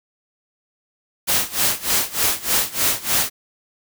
white noise with tremolo, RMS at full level -17 dBFS, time 1.27-3.3 s, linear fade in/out 20 ms, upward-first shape sine, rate 3.3 Hz, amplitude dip 90%, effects none

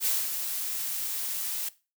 blue noise with ADSR envelope, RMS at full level -25 dBFS, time 0-1.69 s, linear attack 60 ms, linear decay 210 ms, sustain -7 dB, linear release 6 ms, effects noise-tail reverb RT60 0.3 s tail -18 dB re dry

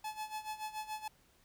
45% pulse tone with tremolo, 860 Hz, A5, 40 cents flat, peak -37 dBFS, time 0.04-1.08 s, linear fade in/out 5 ms, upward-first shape sine, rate 7 Hz, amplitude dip 80%, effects pink hiss -68 dBFS RMS until 1.44 s

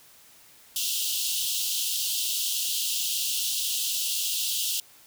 pink high-pass noise, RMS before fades -28 dBFS, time 0.76-4.8 s, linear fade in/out 2 ms, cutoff 2800 Hz, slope 96 dB/octave, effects white hiss -54 dBFS RMS until 5.06 s

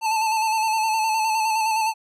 square tone with vibrato, 880 Hz, A5, in tune, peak -20 dBFS, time 0.01-1.94 s, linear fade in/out 50 ms, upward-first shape square, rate 9.7 Hz, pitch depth 31 cents each way, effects low-pass 12000 Hz 12 dB/octave

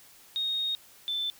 sine tone pair in turn, 3723 / 3531 Hz, A#7 / A7, -3 / +5 cents, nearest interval minor second, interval 92 cents, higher first, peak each -27 / -28 dBFS, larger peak first, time 0.36-0.75 / 1.08-1.3 s, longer first, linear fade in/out 0 ms, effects white hiss -55 dBFS RMS until 1.39 s

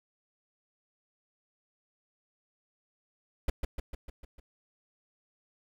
brown noise with echo, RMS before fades -25 dBFS, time 3.48-3.5 s, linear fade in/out 5 ms, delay 150 ms, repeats 6, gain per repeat -4 dB, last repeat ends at 4.4 s, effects none

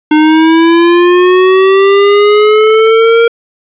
square linear sweep, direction up, 303.8 to 466.1 Hz, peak -4 dBFS, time 0.11-3.28 s, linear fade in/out 5 ms, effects resampled to 8000 Hz + 7-bit

